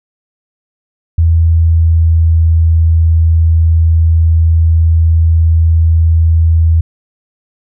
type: tone with pitch glide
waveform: sine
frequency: 82.41 to 81.7 Hz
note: E2 to E2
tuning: 0 to -15 cents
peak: -5 dBFS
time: 1.18-6.81 s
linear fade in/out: 5 ms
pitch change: -15 cents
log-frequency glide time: 1.3-2.44 s
effects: none